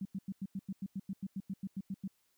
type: tone bursts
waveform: sine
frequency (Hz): 193.2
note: G3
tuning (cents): -25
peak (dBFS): -35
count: 16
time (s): 0.01-2.078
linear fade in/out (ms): 5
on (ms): 43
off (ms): 92
effects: white hiss -75 dBFS RMS until 2.37 s